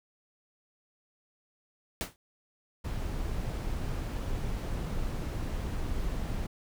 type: noise with exponential decay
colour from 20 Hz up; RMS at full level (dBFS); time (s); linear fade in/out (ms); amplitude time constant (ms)
pink; -30; 2.01-2.16; 0; 31
type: noise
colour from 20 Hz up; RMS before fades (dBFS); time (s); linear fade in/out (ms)
brown; -33; 2.84-6.47; 10
effects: none